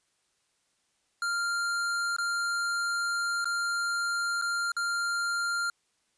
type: tone with dropouts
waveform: square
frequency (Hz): 1394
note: F6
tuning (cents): -4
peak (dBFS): -28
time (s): 1.22-5.7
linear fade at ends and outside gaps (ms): 2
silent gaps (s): 2.165-2.184 / 3.445-3.455 / 4.415-4.421 / 4.719-4.766
effects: white hiss -73 dBFS RMS until 6.17 s + resampled to 22050 Hz